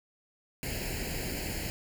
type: noise with comb filter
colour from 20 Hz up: pink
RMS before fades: -35 dBFS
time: 0.63-1.7 s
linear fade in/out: 0 ms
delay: 0.42 ms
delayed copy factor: +0.8
effects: none